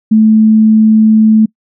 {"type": "tone", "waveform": "sine", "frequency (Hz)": 218.2, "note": "A3", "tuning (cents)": -14, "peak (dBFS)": -3, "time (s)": [0.11, 1.46], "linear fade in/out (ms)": 10, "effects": ["noise-tail reverb RT60 0.1 s tail -25 dB re dry"]}